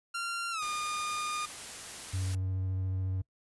sawtooth tone with pitch glide, 1382 to 1217.1 Hz, F6 to D#6, -19 to -39 cents, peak -29 dBFS, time 0.14-1.46 s, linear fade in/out 10 ms, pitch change -220 cents, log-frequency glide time 0.51-0.63 s
white noise, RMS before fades -43 dBFS, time 0.62-2.35 s, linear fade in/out 2 ms
triangle tone with vibrato, 94 Hz, F#2, 28 cents sharp, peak -28 dBFS, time 2.13-3.22 s, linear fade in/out 10 ms, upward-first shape sine, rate 14 Hz, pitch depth 12 cents each way
effects noise-tail reverb RT60 0.1 s tail -23 dB re dry + resampled to 24000 Hz

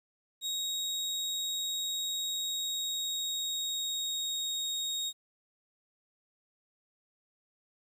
30% pulse tone with pitch glide, 3776 to 3752 Hz, A#7 to A#7, +22 to +11 cents, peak -29 dBFS, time 0.41-5.13 s, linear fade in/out 50 ms, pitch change -11 cents, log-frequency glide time 2.28-4.62 s, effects 11-bit

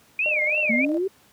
sine tone with vibrato, 2403 Hz, D7, 39 cents sharp, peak -20 dBFS, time 0.19-0.85 s, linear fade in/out 2 ms, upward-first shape sine, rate 3.1 Hz, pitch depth 230 cents each way
sine tone with tremolo, 607 Hz, D#5, 43 cents flat, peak -26 dBFS, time 0.26-0.98 s, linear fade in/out 0 ms, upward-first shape square, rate 19 Hz, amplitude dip 50%
sine exponential sweep, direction up, 216.4 to 398.9 Hz, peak -21 dBFS, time 0.69-1.08 s, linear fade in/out 10 ms
effects pink hiss -56 dBFS RMS until 1.32 s + high-pass 100 Hz 12 dB/octave

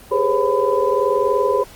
sine tone cluster, 397.9 / 418.7 / 500 / 543 / 1002 Hz, G4 / G#4 / B4 / C#5 / B5, +26 / +14 / +21 / -36 / +25 cents, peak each -21 dBFS, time 0.11-1.64 s, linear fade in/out 10 ms, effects pink hiss -43 dBFS RMS until 1.75 s + Opus 24 kbps

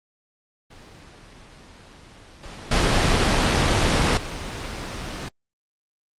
pink noise with level steps, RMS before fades -45 / -37 / -18 / -30 dBFS, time 0.7-5.29 s, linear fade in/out 10 ms, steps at 2.43 / 2.71 / 4.17 s, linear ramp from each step 5 ms, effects low-pass 6000 Hz 12 dB/octave + Opus 32 kbps

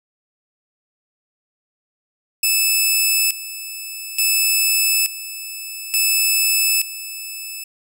10% pulse tone with tremolo, 2616 Hz, E7, 14 cents flat, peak -6 dBFS, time 2.43-7.64 s, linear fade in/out 5 ms, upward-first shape square, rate 0.57 Hz, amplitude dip 80%, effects none

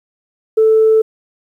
sine tone, 440 Hz, A4, in tune, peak -6 dBFS, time 0.57-1.02 s, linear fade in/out 10 ms, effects tanh soft clip ceiling -3 dBFS + 8-bit

